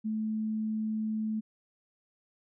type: tone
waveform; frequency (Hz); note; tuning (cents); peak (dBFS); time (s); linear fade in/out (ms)
sine; 217.5; A3; -20; -29; 0.04-1.41; 20
effects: none